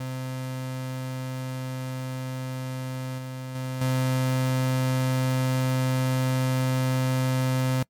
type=tone with level steps; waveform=35% pulse; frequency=129.5 Hz; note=C3; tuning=17 cents flat; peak=-28 / -31 / -27 / -20 dBFS; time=0-7.83 s; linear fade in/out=5 ms; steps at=3.18 / 3.55 / 3.81 s; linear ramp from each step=5 ms; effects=noise-tail reverb RT60 0.1 s tail -24 dB re dry + MP3 96 kbps